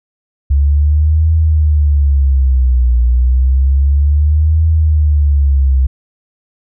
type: tone with vibrato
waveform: sine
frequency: 69.3 Hz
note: C#2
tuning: in tune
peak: -7 dBFS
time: 0.5-5.87 s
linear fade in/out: 10 ms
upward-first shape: triangle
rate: 0.3 Hz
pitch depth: 260 cents each way
effects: none